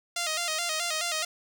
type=tone with vibrato; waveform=5% pulse; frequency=659.3 Hz; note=E5; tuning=in tune; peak=-16 dBFS; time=0.16-1.25 s; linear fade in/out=5 ms; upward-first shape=square; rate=4.7 Hz; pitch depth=87 cents each way; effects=none